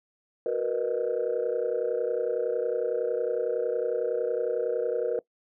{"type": "chord", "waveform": "sine", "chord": "B major seventh", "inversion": "second", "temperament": "just", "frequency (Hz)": [370.4, 463, 493.9, 617.4], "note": ["F#4", "A#4", "B4", "D#5"], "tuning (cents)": [2, -12, 0, -14], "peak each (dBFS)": [-33, -27, -28, -33], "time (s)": [0.46, 5.19], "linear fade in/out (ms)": 2, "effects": ["noise-tail reverb RT60 0.1 s tail -21 dB re dry", "tanh soft clip ceiling -18 dBFS"]}